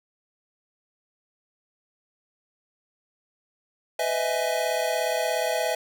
square chord, E major seventh, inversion second, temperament equal with one note detuned, 502.8 / 622.3 / 659.3 / 830.6 Hz, B4 / D#5 / E5 / G#5, +31 / 0 / 0 / 0 cents, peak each -31 / -30 / -28 / -32 dBFS, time 3.99-5.75 s, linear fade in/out 5 ms, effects none

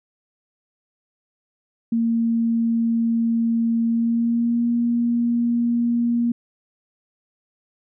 sine tone with pitch glide, 230 to 236.6 Hz, A#3 to A#3, -23 to +26 cents, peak -17 dBFS, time 1.92-6.32 s, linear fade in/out 5 ms, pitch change +49 cents, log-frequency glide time 3.86-4.68 s, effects none

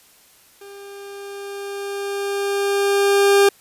40% pulse tone with level ramp, 400 Hz, G4, 35 cents sharp, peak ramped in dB -37 to -9 dBFS, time 0.61-3.49 s, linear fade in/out 5 ms, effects white hiss -52 dBFS RMS until 3.6 s + resampled to 32000 Hz

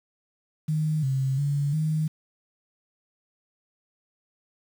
sine tone with pitch steps, 154.8 / 133.5 / 143 / 155.8 Hz, D#3 / C3 / D3 / D#3, -9 / +35 / -46 / +3 cents, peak -22 dBFS, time 0.68-2.08 s, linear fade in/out 10 ms, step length 350 ms, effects 8-bit

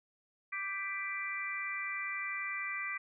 harmonic tone with a mistuned harmonic, 392 Hz, G4, in tune, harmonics 3 / 4 / 5 / 6, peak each -43 / -46 / -38 / -40 dBFS, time 0.52-2.98 s, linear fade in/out 10 ms, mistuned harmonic 5, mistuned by +20 cents, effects none

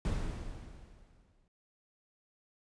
brown noise with exponential decay, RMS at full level -31 dBFS, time 0.05-1.48 s, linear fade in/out 1 ms, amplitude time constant 310 ms, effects resampled to 22050 Hz

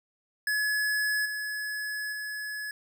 square tone with level steps, 1700 Hz, G#6, 40 cents sharp, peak -26 / -32 / -34 dBFS, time 0.47-2.71 s, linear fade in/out 2 ms, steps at 1.25 / 2.12 s, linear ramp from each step 10 ms, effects none

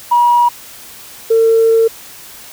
sine tone pair in turn, 960 / 452.1 Hz, B5 / A4, -49 / +47 cents, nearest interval octave + minor second, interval 1304 cents, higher first, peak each -6 dBFS, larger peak neither, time 0.11-0.49 / 1.3-1.88 s, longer second, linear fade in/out 10 ms, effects tanh soft clip ceiling -2 dBFS + white hiss -35 dBFS RMS until 2.52 s

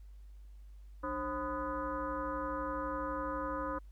sine tone with frequency modulation, 770 Hz, G5, 31 cents flat, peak -34 dBFS, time 1.03-3.79 s, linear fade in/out 10 ms, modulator 236 Hz, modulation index 2.5, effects added 50 Hz sine -49 dBFS peak until 3.91 s + pink hiss -75 dBFS RMS until 3.91 s

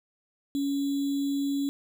sine tone with sample-and-hold, 280 Hz, C#4, 18 cents sharp, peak -25 dBFS, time 0.55-1.69 s, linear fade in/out 0 ms, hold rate 3675 Hz, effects none

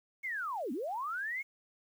sine linear two-way sweep, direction down then up, 2217 to 220 to 2217 Hz, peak -34 dBFS, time 0.23-1.43 s, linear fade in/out 20 ms, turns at 0.72 s, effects 10-bit

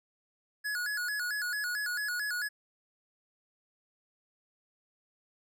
square tone with vibrato, 1568 Hz, G6, in tune, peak -32 dBFS, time 0.64-2.49 s, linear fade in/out 20 ms, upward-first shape square, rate 4.5 Hz, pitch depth 130 cents each way, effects none

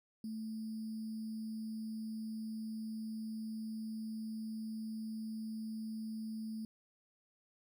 sine tone with sample-and-hold, 220 Hz, A3, in tune, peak -39 dBFS, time 0.24-6.65 s, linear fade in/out 2 ms, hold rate 4900 Hz, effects none

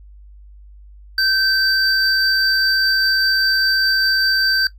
triangle tone pair together, 1552 / 4651 Hz, G6 / D8, -18 / -18 cents, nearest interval octave + perfect fifth, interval 1900 cents, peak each -15 / -15 dBFS, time 1.18-4.67 s, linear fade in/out 2 ms, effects noise-tail reverb RT60 0.1 s tail -17 dB re dry + added 50 Hz sine -39 dBFS peak until 4.78 s

